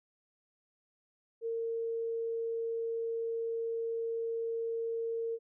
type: tone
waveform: sine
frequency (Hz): 457.9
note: A#4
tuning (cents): -31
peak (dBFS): -32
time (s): 1.41-5.39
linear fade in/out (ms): 50
effects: none